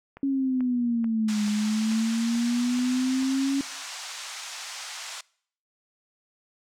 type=click train; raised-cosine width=0.5 ms; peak=-28 dBFS; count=8; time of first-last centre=0.17-3.227 s; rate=2.29 Hz
type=exponential two-way sweep; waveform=sine; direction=down then up; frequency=277.2 to 207.7 to 277.2 Hz; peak=-22 dBFS; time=0.23-3.61 s; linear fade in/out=2 ms; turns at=1.45 s
type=band-pass noise; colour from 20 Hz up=white; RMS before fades=-38 dBFS; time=1.28-5.21 s; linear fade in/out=5 ms; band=740 to 7300 Hz; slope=24 dB/octave
effects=noise-tail reverb RT60 0.6 s tail -24 dB re dry